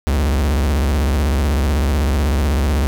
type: tone with vibrato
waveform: 45% pulse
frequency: 70.6 Hz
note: C#2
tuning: 32 cents sharp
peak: -14 dBFS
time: 0.07-2.87 s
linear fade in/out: 0 ms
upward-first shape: sine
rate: 16 Hz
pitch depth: 210 cents each way
effects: none